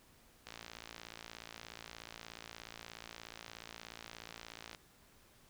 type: click train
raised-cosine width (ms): 0.2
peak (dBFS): -29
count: 244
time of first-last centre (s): 0.47-4.748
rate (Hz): 56.8
effects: pink hiss -65 dBFS RMS until 5.49 s